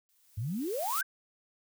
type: noise with exponential growth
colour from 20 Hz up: blue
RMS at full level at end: -32 dBFS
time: 0.09-1.01 s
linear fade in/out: 0 ms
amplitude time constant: 200 ms
type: exponential sweep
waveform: sine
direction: up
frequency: 96 to 1634 Hz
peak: -31 dBFS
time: 0.37-1.03 s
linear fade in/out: 10 ms
effects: none